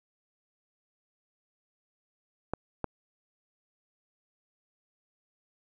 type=clicks; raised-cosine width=1 ms; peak=-16 dBFS; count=2; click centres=2.536 / 2.843 s; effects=none